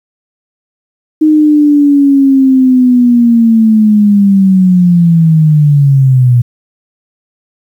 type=linear sweep; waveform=sine; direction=down; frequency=311.1 to 119.6 Hz; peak=-3 dBFS; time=1.21-6.42 s; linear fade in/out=10 ms; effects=7-bit